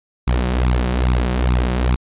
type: tone with flanger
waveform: sawtooth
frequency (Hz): 61.9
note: B1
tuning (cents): +5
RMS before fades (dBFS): -17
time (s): 0.27-1.96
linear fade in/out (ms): 10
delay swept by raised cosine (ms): 0.8 to 5.6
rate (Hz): 2.4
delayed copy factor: +0.75
effects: resampled to 8000 Hz